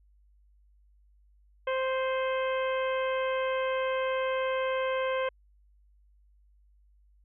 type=harmonic tone with a mistuned harmonic; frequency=523.3 Hz; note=C5; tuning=in tune; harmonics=1 / 2 / 3 / 4 / 5 / 6; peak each=-28 / -34 / -38 / -40 / -42 / -44 dBFS; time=1.67-5.29 s; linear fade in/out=5 ms; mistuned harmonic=5; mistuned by=-25 cents; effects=added 50 Hz sine -59 dBFS peak until 7.24 s